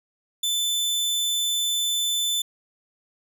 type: tone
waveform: sawtooth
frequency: 3520 Hz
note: A7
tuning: in tune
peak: -19 dBFS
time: 0.43-2.42 s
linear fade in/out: 5 ms
effects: none